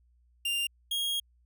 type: tone pair in turn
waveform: 45% pulse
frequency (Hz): 2794 / 3271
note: F7 / G#7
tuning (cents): 0 / -27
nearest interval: minor third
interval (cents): 273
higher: second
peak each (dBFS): -28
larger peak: neither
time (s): 0.45-0.67 / 0.91-1.2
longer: second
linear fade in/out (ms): 5
effects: added 60 Hz sine -62 dBFS peak until 1.45 s